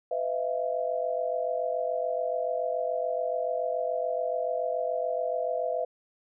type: tone cluster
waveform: sine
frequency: 502 / 634 / 681 Hz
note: B4 / D#5 / F5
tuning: +28 / +32 / -44 cents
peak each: -31 dBFS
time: 0.11-5.85 s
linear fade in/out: 5 ms
effects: none